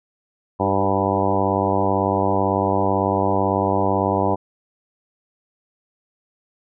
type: harmonic tone with a mistuned harmonic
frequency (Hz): 98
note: G2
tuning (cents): 0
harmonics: 1 / 2 / 3 / 4 / 5 / 6 / 7 / 8 / 9 / 10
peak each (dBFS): -26 / -26 / -26 / -26 / -26 / -26 / -26 / -26 / -26 / -26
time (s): 0.59-4.36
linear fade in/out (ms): 20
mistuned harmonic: 4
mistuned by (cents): -27
effects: none